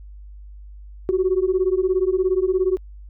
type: beating tone pair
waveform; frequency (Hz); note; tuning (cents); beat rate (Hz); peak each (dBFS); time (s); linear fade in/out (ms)
sine; 364.6 / 381.6; F#4 / G4; -25 / -47; 17; -19 / -19; 1.09-2.77; 0
effects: tanh soft clip ceiling -10 dBFS + added 50 Hz sine -37 dBFS peak until 3.09 s